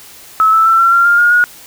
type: tone with pitch steps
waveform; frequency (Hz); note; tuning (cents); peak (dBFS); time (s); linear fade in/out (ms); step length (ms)
sine; 1297 / 1317.4 / 1338.1 / 1359.1 / 1380.5 / 1402.2 / 1424.2 / 1446.6; E6 / E6 / E6 / F6 / F6 / F6 / F6 / F#6; -28 / -1 / +26 / -48 / -20 / +7 / +33 / -39; -6; 0.4-1.44; 0; 130
effects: white hiss -37 dBFS RMS until 1.66 s